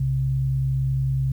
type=tone pair together; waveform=sine; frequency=61.74 / 132.57 Hz; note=B1 / C3; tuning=0 / +23 cents; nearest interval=octave + minor second; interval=1323 cents; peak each=-29 / -20 dBFS; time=0-1.32 s; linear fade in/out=5 ms; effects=9-bit